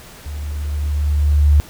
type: tone with level ramp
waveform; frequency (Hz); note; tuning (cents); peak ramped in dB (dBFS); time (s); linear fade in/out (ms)
sine; 73.42; D2; 0; -25 to -7; 0.26-1.6; 0
effects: pink hiss -40 dBFS RMS until 1.69 s